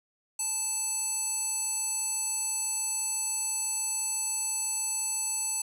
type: tone with band-pass filter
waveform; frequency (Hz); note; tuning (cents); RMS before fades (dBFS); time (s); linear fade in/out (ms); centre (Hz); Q
square; 877; A5; -6; -31; 0.39-5.62; 5; 8400; 8
effects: 10-bit